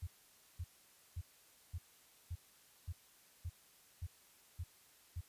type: tone bursts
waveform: sine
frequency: 85.4 Hz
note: F2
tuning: 38 cents flat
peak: -39 dBFS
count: 10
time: 0.02-5.21 s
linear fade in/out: 10 ms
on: 51 ms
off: 520 ms
effects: white hiss -66 dBFS RMS until 5.28 s + resampled to 32000 Hz

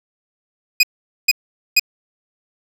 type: tone bursts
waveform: 25% pulse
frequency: 2489 Hz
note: D#7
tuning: in tune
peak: -5 dBFS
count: 3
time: 0.8-1.796 s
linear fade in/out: 5 ms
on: 32 ms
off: 450 ms
effects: none

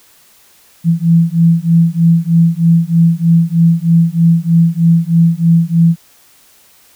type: beating tone pair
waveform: sine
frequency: 165.4 / 168.6 Hz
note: E3 / E3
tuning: +6 / +39 cents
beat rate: 3.2 Hz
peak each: -10 dBFS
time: 0.84-5.96 s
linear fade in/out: 50 ms
effects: white hiss -47 dBFS RMS until 6.95 s

